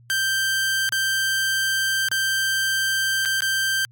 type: tone with dropouts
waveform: sawtooth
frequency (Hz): 1568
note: G6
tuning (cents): 0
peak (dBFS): -16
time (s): 0.1-3.85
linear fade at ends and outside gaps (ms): 0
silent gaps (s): 0.891-0.923 / 2.086-2.115 / 3.251-3.257 / 3.406-3.421
effects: added 119 Hz sine -48 dBFS peak until 3.91 s + MP3 96 kbps